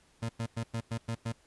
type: tone bursts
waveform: 30% pulse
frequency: 114.8 Hz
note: A#2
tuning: 26 cents flat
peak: -29 dBFS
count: 7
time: 0.22-1.324 s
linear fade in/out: 10 ms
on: 72 ms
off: 100 ms
effects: pink hiss -65 dBFS RMS until 1.46 s + resampled to 24000 Hz